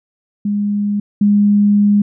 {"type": "tone pair in turn", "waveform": "sine", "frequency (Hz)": [205.1, 205.1], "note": ["G#3", "G#3"], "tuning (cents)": [-21, -21], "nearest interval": "unison", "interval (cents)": 0, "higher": "neither", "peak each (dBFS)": [-14, -8], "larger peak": "second", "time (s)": [[0.45, 1], [1.21, 2.02]], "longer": "second", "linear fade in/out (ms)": 5, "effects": []}